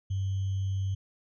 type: tone with sample-and-hold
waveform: sine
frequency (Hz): 96.5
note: G2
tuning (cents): -27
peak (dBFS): -27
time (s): 0.1-0.95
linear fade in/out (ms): 10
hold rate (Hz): 3150
effects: resampled to 16000 Hz